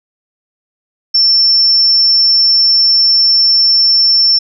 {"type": "tone", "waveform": "sine", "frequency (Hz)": 5390, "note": "E8", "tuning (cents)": 38, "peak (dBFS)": -6, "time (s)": [1.14, 4.39], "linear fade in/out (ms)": 10, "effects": []}